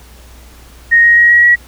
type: tone with pitch steps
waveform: sine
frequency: 1864.7 / 1878.8 / 1892.9 / 1907.2 / 1921.6 Hz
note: A#6 / A#6 / A#6 / A#6 / B6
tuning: 0 / +13 / +26 / +39 / -48 cents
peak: -4 dBFS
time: 0.91-1.56 s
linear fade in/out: 20 ms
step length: 130 ms
effects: added 60 Hz sine -37 dBFS peak until 1.67 s + pink hiss -42 dBFS RMS until 1.67 s